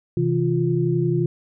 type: tone cluster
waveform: sine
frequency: 131.1 / 162.6 / 350.5 Hz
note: C3 / E3 / F4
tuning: +4 / -23 / +6 cents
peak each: -22 dBFS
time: 0.17-1.26 s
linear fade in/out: 2 ms
effects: none